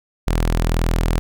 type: tone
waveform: sawtooth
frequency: 41.2 Hz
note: E1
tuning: in tune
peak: -12 dBFS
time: 0.27-1.19 s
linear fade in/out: 0 ms
effects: none